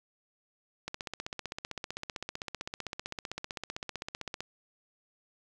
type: click train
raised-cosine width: 0.2 ms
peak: -19 dBFS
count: 56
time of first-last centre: 0.88-4.406 s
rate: 15.6 Hz
effects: none